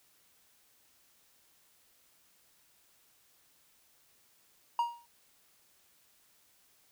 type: tone with exponential decay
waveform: triangle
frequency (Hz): 945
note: A#5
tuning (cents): +23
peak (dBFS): -22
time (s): 4.79-5.06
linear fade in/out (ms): 2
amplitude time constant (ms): 57
effects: white hiss -67 dBFS RMS until 6.91 s